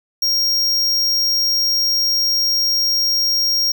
square tone, 5580 Hz, F8, 2 cents flat, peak -15 dBFS, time 0.22-3.72 s, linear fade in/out 5 ms, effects none

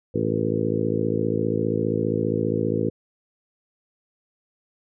harmonic tone with a mistuned harmonic, 55 Hz, A1, in tune, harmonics 2 / 3 / 4 / 5 / 6 / 7 / 8 / 9, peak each -29 / -29 / -29 / -29 / -29 / -29 / -29 / -29 dBFS, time 0.14-2.9 s, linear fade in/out 10 ms, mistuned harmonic 9, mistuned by -37 cents, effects none

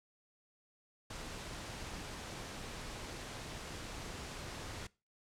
pink noise, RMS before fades -45 dBFS, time 1.1-4.87 s, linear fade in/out 5 ms, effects noise-tail reverb RT60 0.3 s tail -22 dB re dry + low-pass 8000 Hz 12 dB/octave

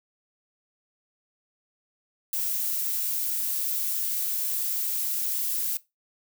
violet noise, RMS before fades -28 dBFS, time 2.33-5.77 s, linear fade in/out 2 ms, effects noise-tail reverb RT60 0.2 s tail -18 dB re dry

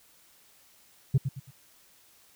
sine tone with echo, 133.6 Hz, C3, 36 cents sharp, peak -15 dBFS, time 1.14-1.18 s, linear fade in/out 10 ms, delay 110 ms, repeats 3, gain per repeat -10 dB, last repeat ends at 1.51 s, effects tanh soft clip ceiling -17 dBFS + white hiss -60 dBFS RMS until 2.35 s

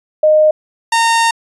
sine / sawtooth tone pair in turn, 616 / 918.2 Hz, D#5 / A#5, -17 / -26 cents, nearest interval perfect fifth, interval 691 cents, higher second, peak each -6 dBFS, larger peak neither, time 0.23-0.51 / 0.92-1.31 s, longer second, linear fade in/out 5 ms, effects resampled to 24000 Hz

